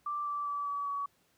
sine tone with pitch steps, 1174.7 / 1163.9 / 1153.2 / 1142.6 / 1132.1 Hz, D6 / D6 / D6 / D6 / C#6, 0 / -16 / -32 / -48 / +36 cents, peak -32 dBFS, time 0.06-1.06 s, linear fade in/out 5 ms, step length 200 ms, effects pink hiss -70 dBFS RMS until 1.37 s + high-pass 80 Hz 12 dB/octave

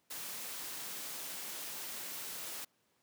white noise, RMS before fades -43 dBFS, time 0.1-2.65 s, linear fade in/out 10 ms, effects pink hiss -75 dBFS RMS until 3.02 s + high-pass 150 Hz 12 dB/octave

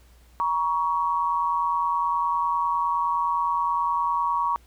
sine tone pair together, 950 / 1119.7 Hz, A#5 / C#6, +33 / +17 cents, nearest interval minor third, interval 284 cents, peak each -24 dBFS, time 0.4-4.56 s, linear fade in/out 0 ms, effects added 60 Hz sine -52 dBFS peak until 4.66 s + pink hiss -60 dBFS RMS until 4.66 s

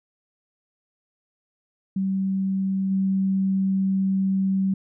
sine tone with level steps, 192.2 Hz, G3, 34 cents flat, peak -21 / -19 dBFS, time 1.96-4.74 s, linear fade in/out 5 ms, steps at 2.9 s, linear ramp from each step 20 ms, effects none

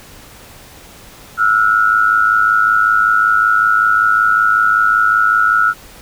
sine tone pair together, 1328.7 / 1434 Hz, E6 / F6, +13 / +45 cents, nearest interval minor second, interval 132 cents, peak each -12 dBFS, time 1.37-5.74 s, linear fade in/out 50 ms, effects pink hiss -39 dBFS RMS until 6.01 s

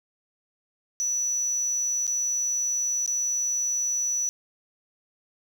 sine tone with dropouts, 5920 Hz, F#8, in tune, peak -21 dBFS, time 1-4.29 s, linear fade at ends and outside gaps 0 ms, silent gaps 2.068-2.077 / 3.061-3.077 s, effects tanh soft clip ceiling -23 dBFS + 8-bit

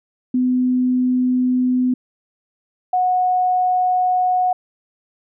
sine tone pair in turn, 252.2 / 732.1 Hz, B3 / F#5, +36 / -19 cents, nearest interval octave + tritone, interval 1845 cents, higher second, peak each -14 dBFS, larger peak neither, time 0.34-1.94 / 2.93-4.53 s, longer neither, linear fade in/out 5 ms, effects none

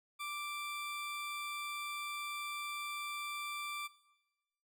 20% pulse tone, 1174.7 Hz, D6, in tune, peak -35 dBFS, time 0.19-3.88 s, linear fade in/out 20 ms, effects noise-tail reverb RT60 1.0 s tail -17 dB re dry

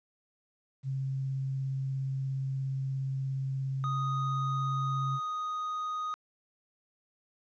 sine tone with vibrato, 134.3 Hz, C3, 46 cents sharp, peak -30 dBFS, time 0.83-5.2 s, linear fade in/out 50 ms, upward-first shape triangle, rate 17 Hz, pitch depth 10 cents each way
triangle tone, 1244.5 Hz, D#6, in tune, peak -30 dBFS, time 3.84-6.14 s, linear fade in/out 0 ms
effects resampled to 16000 Hz + 11-bit

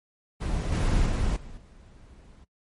brown noise with level steps, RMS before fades -28 / -23 / -26 / -43 / -50 dBFS, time 0.4-2.45 s, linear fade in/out 20 ms, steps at 0.72 / 1.06 / 1.36 / 1.57 s, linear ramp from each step 5 ms, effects noise-tail reverb RT60 0.1 s tail -19 dB re dry + MP3 48 kbps

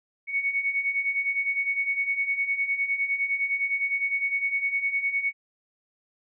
sine beating tone pair, 2217 / 2226.8 Hz, C#7 / C#7, 0 / +7 cents, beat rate 9.8 Hz, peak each -30 / -25 dBFS, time 0.27-5.33 s, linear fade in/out 50 ms, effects none

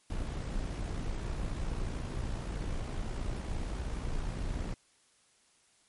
brown noise with amplitude modulation, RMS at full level -33 dBFS, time 0.1-4.74 s, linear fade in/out 2 ms, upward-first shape sine, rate 59.5 Hz, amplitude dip 45%, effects white hiss -67 dBFS RMS until 5.88 s + MP3 48 kbps

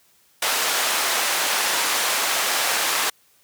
pink band-pass noise, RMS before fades -22 dBFS, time 0.42-3.1 s, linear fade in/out 5 ms, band 780 to 14000 Hz, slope 12 dB/octave, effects white hiss -59 dBFS RMS until 3.43 s + high-pass 60 Hz 12 dB/octave

